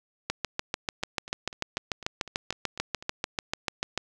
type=two click trains; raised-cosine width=0.2 ms; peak=-10 / -24 dBFS; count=26 / 9; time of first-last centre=0.3-3.976 / 1.03-3.025 s; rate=6.8 / 4.01 Hz; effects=none